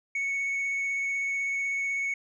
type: tone with vibrato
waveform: sine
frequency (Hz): 2217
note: C#7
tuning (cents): 0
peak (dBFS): -24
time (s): 0.15-2.14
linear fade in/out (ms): 5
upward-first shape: sine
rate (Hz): 16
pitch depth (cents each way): 10
effects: tanh soft clip ceiling -26 dBFS